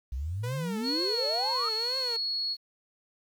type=exponential sweep; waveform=sine; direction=up; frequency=59.5 to 1320 Hz; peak=-30 dBFS; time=0.12-1.69 s; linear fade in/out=5 ms
type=tone with vibrato; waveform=sawtooth; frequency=479.8 Hz; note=A#4; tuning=50 cents sharp; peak=-32 dBFS; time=0.43-2.17 s; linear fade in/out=10 ms; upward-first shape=triangle; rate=2.1 Hz; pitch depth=190 cents each way
type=tone; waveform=sine; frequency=4344 Hz; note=C#8; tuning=36 cents flat; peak=-28 dBFS; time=0.83-2.57 s; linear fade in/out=50 ms
effects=10-bit